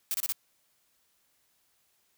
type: noise bursts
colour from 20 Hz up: blue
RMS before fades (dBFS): -30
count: 4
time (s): 0.11-0.322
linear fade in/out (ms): 0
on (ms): 32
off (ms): 28
effects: white hiss -71 dBFS RMS until 2.17 s